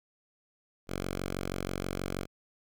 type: tone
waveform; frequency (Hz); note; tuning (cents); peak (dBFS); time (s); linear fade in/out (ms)
5% pulse; 46.25; F#1; 0; -22; 0.87-2.27; 50
effects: none